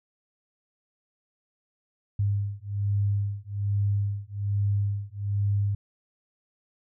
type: beating tone pair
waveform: sine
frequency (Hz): 100.6 / 101.8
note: G2 / G#2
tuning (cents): +45 / -34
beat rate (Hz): 1.2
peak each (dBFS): -27 / -27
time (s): 2.19-5.75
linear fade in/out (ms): 5
effects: none